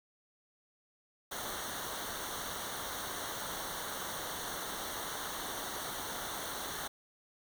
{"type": "noise with comb filter", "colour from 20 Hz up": "pink", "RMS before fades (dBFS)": -40, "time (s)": [1.31, 6.88], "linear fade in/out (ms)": 10, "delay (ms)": 0.4, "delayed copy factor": -0.8, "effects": []}